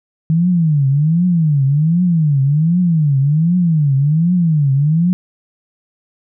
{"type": "tone with vibrato", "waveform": "sine", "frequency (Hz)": 156.2, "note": "D#3", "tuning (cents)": 7, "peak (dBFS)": -10, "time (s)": [0.3, 5.13], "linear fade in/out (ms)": 0, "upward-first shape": "triangle", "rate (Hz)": 1.3, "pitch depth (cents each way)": 280, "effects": []}